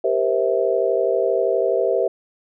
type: chord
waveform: sine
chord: C dominant seventh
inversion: second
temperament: just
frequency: 392.4 / 470.9 / 523.3 / 654.1 Hz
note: G4 / Bb4 / C5 / E5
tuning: +2 / +18 / 0 / -14 cents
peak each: -22 dBFS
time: 0.04-2.08 s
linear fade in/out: 5 ms
effects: none